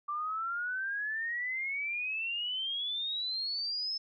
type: exponential sweep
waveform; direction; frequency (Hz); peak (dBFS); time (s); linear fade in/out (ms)
sine; up; 1168 to 5274; -32; 0.08-3.98; 10
effects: none